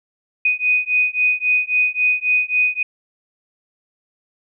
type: beating tone pair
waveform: sine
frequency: 2489 / 2492.7 Hz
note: D#7 / D#7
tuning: 0 / +3 cents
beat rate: 3.7 Hz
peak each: -18 dBFS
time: 0.45-2.83 s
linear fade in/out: 5 ms
effects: none